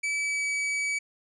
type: tone with pitch glide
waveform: 45% pulse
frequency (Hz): 2300 to 2284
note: D7 to D7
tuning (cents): -37 to -49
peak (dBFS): -26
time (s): 0.03-0.99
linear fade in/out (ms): 10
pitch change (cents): -12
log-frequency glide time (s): 0.18-0.47
effects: resampled to 22050 Hz + 11-bit